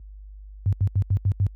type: tone bursts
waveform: sine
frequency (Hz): 98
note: G2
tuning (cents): 0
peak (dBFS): -16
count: 6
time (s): 0.66-1.466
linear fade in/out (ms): 0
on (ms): 66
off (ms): 82
effects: added 50 Hz sine -34 dBFS peak until 1.55 s + high-pass 60 Hz 12 dB/octave